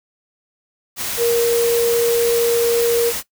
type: tone in noise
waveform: sine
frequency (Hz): 469.1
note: A#4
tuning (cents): +11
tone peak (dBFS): -13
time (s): 1.17-3.13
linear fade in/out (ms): 50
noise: white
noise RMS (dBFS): -24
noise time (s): 0.96-3.23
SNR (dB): +8
effects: noise-tail reverb RT60 0.1 s tail -17 dB re dry